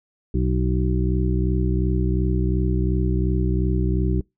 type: harmonic tone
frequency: 62.8 Hz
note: B1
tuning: 30 cents sharp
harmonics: 1 / 2 / 3 / 5 / 6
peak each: -21 / -24 / -26 / -28 / -29 dBFS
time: 0.34-4.21 s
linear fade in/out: 5 ms
effects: noise-tail reverb RT60 0.2 s tail -26 dB re dry